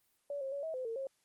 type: tone with pitch steps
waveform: sine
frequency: 571 / 537 / 564 / 643 / 513 / 454.7 / 539 Hz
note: D5 / C5 / C#5 / E5 / C5 / A#4 / C#5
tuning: -49 / +45 / +30 / -43 / -34 / -43 / -49 cents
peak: -36 dBFS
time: 0.3-1.07 s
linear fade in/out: 2 ms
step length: 110 ms
effects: white hiss -75 dBFS RMS until 1.24 s + Opus 24 kbps